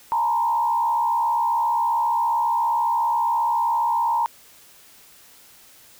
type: tone with frequency modulation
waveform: sine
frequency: 932.3 Hz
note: A#5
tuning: in tune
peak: -18 dBFS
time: 0.12-4.26 s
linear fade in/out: 0 ms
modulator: 67.4 Hz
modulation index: 0.86
effects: white hiss -50 dBFS RMS until 5.99 s